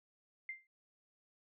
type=tone with exponential decay; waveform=sine; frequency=2093 Hz; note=C7; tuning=in tune; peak=-37 dBFS; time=0.49-0.67 s; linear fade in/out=2 ms; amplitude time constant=37 ms; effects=none